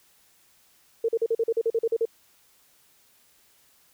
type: tone bursts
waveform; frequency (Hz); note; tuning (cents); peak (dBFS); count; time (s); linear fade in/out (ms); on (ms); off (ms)
sine; 456; A#4; -38; -20; 12; 1.04-2.054; 5; 46; 42
effects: white hiss -61 dBFS RMS until 3.93 s